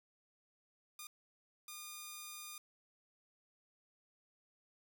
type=tone bursts at uneven times; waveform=5% pulse; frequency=1215 Hz; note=D#6; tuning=42 cents flat; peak=-35 dBFS; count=2; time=0.99-1.07 / 1.68-2.58 s; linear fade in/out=2 ms; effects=12-bit